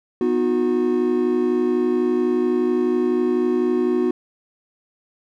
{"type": "chord", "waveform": "triangle", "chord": "B major", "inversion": "none", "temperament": "equal with one note detuned", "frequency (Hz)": [246.9, 311.1, 363], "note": ["B3", "D#4", "F#4"], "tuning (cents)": [0, 0, -33], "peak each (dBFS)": [-20, -23, -17], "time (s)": [0.21, 4.11], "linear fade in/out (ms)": 2, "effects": []}